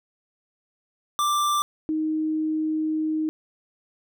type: tone pair in turn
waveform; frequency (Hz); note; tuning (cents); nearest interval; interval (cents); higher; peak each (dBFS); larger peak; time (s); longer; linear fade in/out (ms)
square / sine; 1179 / 312.3; D6 / D#4; +6 / +7; octave + major seventh; 2299; first; -21 / -22; first; 1.19-1.62 / 1.89-3.29; second; 0
effects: none